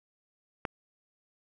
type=click; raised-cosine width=0.5 ms; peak=-16 dBFS; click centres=0.652 s; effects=none